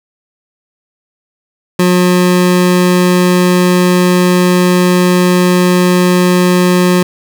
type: tone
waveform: 25% pulse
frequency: 180 Hz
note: F#3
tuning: 47 cents flat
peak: -3 dBFS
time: 1.79-7.03 s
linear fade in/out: 5 ms
effects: none